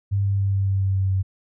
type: tone with pitch steps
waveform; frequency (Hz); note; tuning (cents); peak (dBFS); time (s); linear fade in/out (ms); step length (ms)
sine; 99.6 / 98.97 / 98.34 / 97.72 / 97.1 / 96.49 / 95.87 / 95.27; G2 / G2 / G2 / G2 / G2 / G2 / G2 / G2; +28 / +17 / +6 / -5 / -16 / -27 / -38 / -49; -18; 0.11-1.23; 20; 140
effects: none